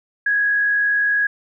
sine tone with frequency modulation, 1661.2 Hz, G#6, in tune, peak -15 dBFS, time 0.26-1.27 s, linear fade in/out 5 ms, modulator 59.4 Hz, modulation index 0.39, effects none

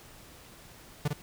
45% pulse tone with echo, 146.83 Hz, D3, in tune, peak -25 dBFS, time 1.05-1.08 s, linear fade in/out 5 ms, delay 53 ms, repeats 1, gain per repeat -4 dB, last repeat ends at 1.133 s, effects pink hiss -52 dBFS RMS until 1.22 s

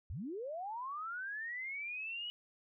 sine linear sweep, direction up, 58.8 to 2946 Hz, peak -39 dBFS, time 0.1-2.3 s, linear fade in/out 0 ms, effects none

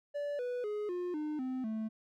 triangle tone with pitch steps, 579 / 492.5 / 419 / 356.4 / 303.2 / 257.9 / 219.4 Hz, D5 / B4 / G#4 / F4 / D#4 / C4 / A3, -25 / -5 / +15 / +35 / -45 / -25 / -5 cents, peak -32 dBFS, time 0.14-1.89 s, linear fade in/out 20 ms, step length 250 ms, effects none

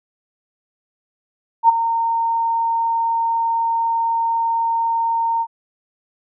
sine tone with ADSR envelope, 918 Hz, A#5, 27 cents flat, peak -5 dBFS, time 1.63-5.47 s, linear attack 58 ms, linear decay 17 ms, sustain -11 dB, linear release 59 ms, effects none

